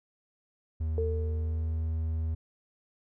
triangle tone with pitch glide, 79.3 to 80.27 Hz, D#2 to E2, +33 to -45 cents, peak -26 dBFS, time 0.8-2.35 s, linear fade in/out 10 ms, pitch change +22 cents, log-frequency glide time 1.06-1.82 s
sine tone with exponential decay, 449 Hz, A4, 35 cents sharp, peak -27 dBFS, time 0.98-1.9 s, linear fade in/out 1 ms, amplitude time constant 200 ms
effects none

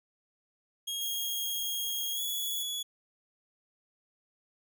sawtooth tone with pitch glide, 3269 to 3388 Hz, G#7 to G#7, -28 to +34 cents, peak -30 dBFS, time 0.87-2.83 s, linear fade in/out 10 ms, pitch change +62 cents, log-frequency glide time 2.13-2.21 s
white high-pass noise, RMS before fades -38 dBFS, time 1.01-2.63 s, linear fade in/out 5 ms, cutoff 10000 Hz, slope 48 dB/octave
effects none

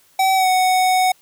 square tone with pitch glide, 764 to 742.3 Hz, G5 to F#5, -45 to +5 cents, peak -14 dBFS, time 0.19-1.12 s, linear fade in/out 5 ms, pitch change -50 cents, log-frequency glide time 0.35-0.48 s, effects white hiss -55 dBFS RMS until 1.21 s

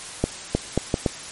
accelerating click train, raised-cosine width 2 ms, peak -5 dBFS, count 5, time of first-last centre 0.24-1.062 s, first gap 310 ms, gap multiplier 0.73, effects white hiss -36 dBFS RMS until 1.31 s + MP3 48 kbps

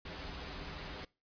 pink noise with comb filter, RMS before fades -44 dBFS, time 0.05-1.05 s, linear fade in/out 5 ms, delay 8.8 ms, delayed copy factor -0.7, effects noise-tail reverb RT60 0.3 s tail -23 dB re dry + resampled to 11025 Hz

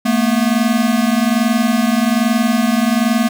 square tone pair together, 220 / 241.2 Hz, A3 / B3, 0 / -41 cents, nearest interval major second, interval 159 cents, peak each -16 dBFS, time 0.05-3.29 s, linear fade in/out 10 ms, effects none

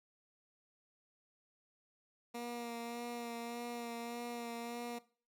15% pulse tone with vibrato, 236.5 Hz, A#3, 25 cents sharp, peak -35 dBFS, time 2.34-4.99 s, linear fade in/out 10 ms, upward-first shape sine, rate 1.7 Hz, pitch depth 21 cents each way, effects noise-tail reverb RT60 0.4 s tail -19 dB re dry

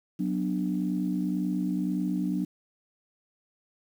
sine chord, B minor, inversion second, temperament equal with one note detuned, 185 / 246.9 / 296.2 Hz, F#3 / B3 / D4, 0 / 0 / +15 cents, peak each -28 / -32 / -30 dBFS, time 0.19-2.45 s, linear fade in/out 10 ms, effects tanh soft clip ceiling -16 dBFS + 9-bit

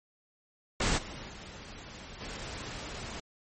pink noise with level steps, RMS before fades -28 / -43 / -46 / -40 dBFS, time 0.8-3.2 s, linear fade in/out 5 ms, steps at 0.97 / 1.28 / 2.2 s, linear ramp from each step 20 ms, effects MP3 32 kbps

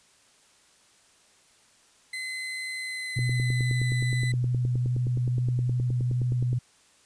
35% pulse tone with pitch glide, 2043 to 2001 Hz, C7 to B6, -42 to +22 cents, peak -30 dBFS, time 2.13-4.32 s, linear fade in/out 5 ms, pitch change -36 cents, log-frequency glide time 2.76-3.89 s
sine tone with vibrato, 123.47 Hz, B2, in tune, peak -23 dBFS, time 3.16-6.59 s, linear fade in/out 10 ms, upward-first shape sine, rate 12 Hz, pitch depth 13 cents each way
click train, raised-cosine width 3 ms, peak -22 dBFS, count 33, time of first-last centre 3.19-6.53 s, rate 9.58 Hz
effects white hiss -60 dBFS RMS until 7.05 s + resampled to 22050 Hz

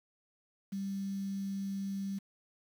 sine tone with quantisation, 196 Hz, G3, in tune, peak -34 dBFS, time 0.72-2.19 s, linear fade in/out 10 ms, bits 9, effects none

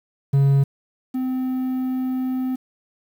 triangle tone pair in turn, 138.59 / 257.4 Hz, C#3 / C4, 0 / -28 cents, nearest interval major seventh, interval 1072 cents, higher second, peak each -11 / -19 dBFS, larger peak first, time 0.33-0.64 / 1.14-2.56 s, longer second, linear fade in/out 10 ms, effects 8-bit

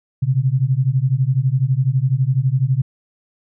sine beating tone pair, 125.4 / 137.4 Hz, B2 / C#3, +27 / -15 cents, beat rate 12 Hz, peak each -17 dBFS, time 0.22-2.82 s, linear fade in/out 10 ms, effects none

